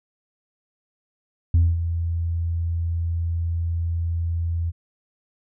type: tone with ADSR envelope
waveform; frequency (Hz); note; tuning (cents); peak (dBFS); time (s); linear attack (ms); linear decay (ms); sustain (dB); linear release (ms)
sine; 84.1; E2; +35; -10; 1.54-4.72; 4; 220; -11; 33
effects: tanh soft clip ceiling -11 dBFS